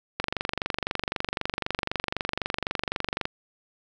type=click train; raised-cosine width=0.3 ms; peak=-10 dBFS; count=74; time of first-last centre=0.2-3.254 s; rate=23.9 Hz; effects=none